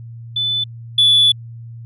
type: tone pair in turn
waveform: sine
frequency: 3500 / 3450 Hz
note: A7 / A7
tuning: -10 / -35 cents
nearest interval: unison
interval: 25 cents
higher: first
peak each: -16 / -7 dBFS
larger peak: second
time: 0.36-0.64 / 0.98-1.32 s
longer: second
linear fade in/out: 5 ms
effects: tanh soft clip ceiling -6 dBFS + added 116 Hz sine -31 dBFS peak until 1.85 s